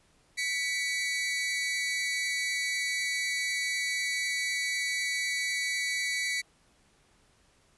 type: tone pair together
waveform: sawtooth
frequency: 1975.5 / 2252 Hz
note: B6 / C#7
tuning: 0 / +27 cents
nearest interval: major second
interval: 227 cents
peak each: -28 dBFS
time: 0.37-6.42 s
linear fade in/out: 20 ms
effects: pink hiss -65 dBFS RMS until 7.77 s + resampled to 24000 Hz